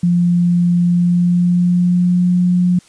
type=tone with pitch glide; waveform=sine; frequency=174.61 to 178.69 Hz; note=F3 to F3; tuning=0 to +40 cents; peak=-10 dBFS; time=0.03-2.79 s; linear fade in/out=5 ms; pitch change=+40 cents; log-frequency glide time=0.84-2.29 s; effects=white hiss -48 dBFS RMS until 2.88 s + resampled to 22050 Hz